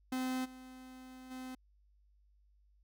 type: tone with level steps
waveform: 45% pulse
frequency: 257.3 Hz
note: C4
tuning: 29 cents flat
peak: -34 / -50 / -43 dBFS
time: 0.12-1.55 s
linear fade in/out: 5 ms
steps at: 0.44 / 1.3 s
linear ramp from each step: 20 ms
effects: added 50 Hz sine -65 dBFS peak until 2.83 s